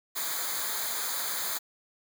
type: noise with comb filter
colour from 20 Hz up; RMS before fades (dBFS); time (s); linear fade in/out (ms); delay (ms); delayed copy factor
white; -32; 0.15-1.59; 20; 0.36; -0.85
effects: none